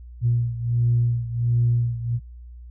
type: beating tone pair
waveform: sine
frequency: 118.6 / 120 Hz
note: A#2 / B2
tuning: +30 / -49 cents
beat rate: 1.4 Hz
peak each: -19 / -23 dBFS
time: 0.21-2.2 s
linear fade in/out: 50 ms
effects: tanh soft clip ceiling -11 dBFS + added 60 Hz sine -38 dBFS peak until 2.7 s

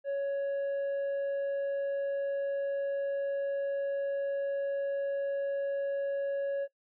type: tone with tanh clipping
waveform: sine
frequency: 557 Hz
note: C#5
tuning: 8 cents sharp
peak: -30 dBFS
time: 0.04-6.68 s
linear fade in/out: 50 ms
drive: 4 dB
effects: noise-tail reverb RT60 0.1 s tail -19 dB re dry

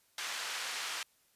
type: band-pass noise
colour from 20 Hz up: pink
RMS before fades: -39 dBFS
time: 0.18-1.03 s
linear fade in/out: 2 ms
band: 1300 to 6900 Hz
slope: 12 dB/octave
effects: white hiss -70 dBFS RMS until 1.35 s + resampled to 32000 Hz

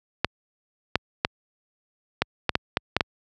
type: clicks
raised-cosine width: 0.3 ms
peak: -3 dBFS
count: 9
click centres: 0.246 / 0.956 / 1.249 / 2.22 / 2.493 / 2.554 / 2.771 / 2.966 / 3.008 s
effects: high-pass 60 Hz 12 dB/octave

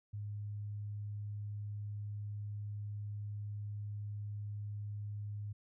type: tone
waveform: sine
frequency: 103.6 Hz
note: G#2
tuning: 4 cents flat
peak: -39 dBFS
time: 0.13-5.53 s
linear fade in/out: 10 ms
effects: none

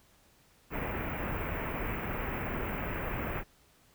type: band-stop noise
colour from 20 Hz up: pink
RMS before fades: -35 dBFS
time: 0.7-3.44 s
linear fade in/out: 50 ms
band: 2600 to 16000 Hz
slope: 48 dB/octave
effects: pink hiss -64 dBFS RMS until 3.94 s

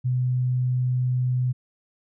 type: tone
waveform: sine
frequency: 126.1 Hz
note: B2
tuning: 36 cents sharp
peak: -20 dBFS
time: 0.04-1.53 s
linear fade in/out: 20 ms
effects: none

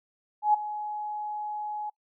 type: tone with ADSR envelope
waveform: sine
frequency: 842 Hz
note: G#5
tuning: 24 cents sharp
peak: -16 dBFS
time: 0.42-1.9 s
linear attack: 120 ms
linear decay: 8 ms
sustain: -15 dB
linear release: 9 ms
effects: noise-tail reverb RT60 0.1 s tail -23 dB re dry

